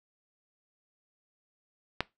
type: click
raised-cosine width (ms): 0.3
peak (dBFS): -11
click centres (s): 2.006
effects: noise-tail reverb RT60 0.2 s tail -20 dB re dry